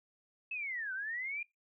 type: linear two-way sweep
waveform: sine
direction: down then up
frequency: 2637 to 1486 to 2432 Hz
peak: -36 dBFS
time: 0.51-1.43 s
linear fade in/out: 5 ms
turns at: 0.93 s
effects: noise-tail reverb RT60 0.2 s tail -22 dB re dry